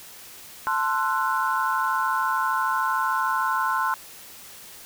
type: chord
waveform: sine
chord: F# half-diminished seventh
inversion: first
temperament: equal with one note detuned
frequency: 880 / 1046.5 / 1347 / 1480 Hz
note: A5 / C6 / E6 / F#6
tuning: 0 / 0 / +37 / 0 cents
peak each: -28 / -24 / -29 / -28 dBFS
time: 0.67-3.94 s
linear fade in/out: 0 ms
effects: white hiss -44 dBFS RMS until 4.85 s